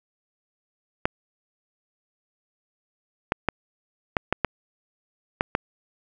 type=clicks; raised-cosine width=0.5 ms; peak=-5 dBFS; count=8; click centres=1.055 / 3.321 / 3.487 / 4.168 / 4.326 / 4.447 / 5.409 / 5.551 s; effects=none